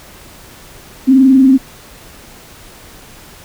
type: tone with frequency modulation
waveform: sine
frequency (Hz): 264.6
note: C4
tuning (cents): +20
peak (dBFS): -4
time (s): 1.07-1.58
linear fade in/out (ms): 20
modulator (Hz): 21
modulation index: 0.46
effects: pink hiss -38 dBFS RMS until 3.44 s